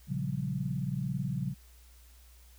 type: chord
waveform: sine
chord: G half-diminished seventh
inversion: first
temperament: equal with one note detuned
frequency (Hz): 116.54 / 138.59 / 177.56 / 196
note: Bb2 / Db3 / F3 / G3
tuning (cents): 0 / 0 / +29 / 0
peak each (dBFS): -39 / -33 / -36 / -39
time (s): 0.07-1.55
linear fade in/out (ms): 50
effects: added 60 Hz sine -54 dBFS peak until 2.58 s + white hiss -62 dBFS RMS until 2.58 s